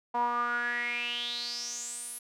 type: tone with band-pass filter sweep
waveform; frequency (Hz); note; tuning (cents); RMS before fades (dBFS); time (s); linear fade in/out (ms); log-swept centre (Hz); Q
sawtooth; 240; B3; -49; -33; 0.14-2.19; 10; 870 to 11000; 8.4
effects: none